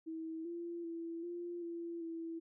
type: tone with pitch steps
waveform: sine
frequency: 322.9 / 341.8 / 333.3 / 347.3 / 338.8 / 330 Hz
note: E4 / F4 / E4 / F4 / E4 / E4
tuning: -36 / -37 / +19 / -10 / +48 / +2 cents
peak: -40 dBFS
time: 0.06-2.4 s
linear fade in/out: 20 ms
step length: 390 ms
effects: none